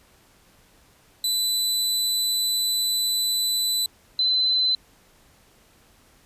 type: tone pair in turn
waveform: sawtooth / sine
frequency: 3996 / 4042 Hz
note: B7 / B7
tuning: +20 / +39 cents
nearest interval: unison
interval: 19 cents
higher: second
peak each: -18 dBFS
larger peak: neither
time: 1.24-3.86 / 4.19-4.75 s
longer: first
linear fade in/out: 2 ms
effects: pink hiss -57 dBFS RMS until 6.25 s + resampled to 32000 Hz